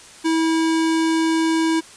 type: tone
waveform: square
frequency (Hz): 324.1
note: E4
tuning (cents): -29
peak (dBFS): -17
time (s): 0.24-1.81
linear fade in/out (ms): 20
effects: white hiss -43 dBFS RMS until 1.96 s + resampled to 22050 Hz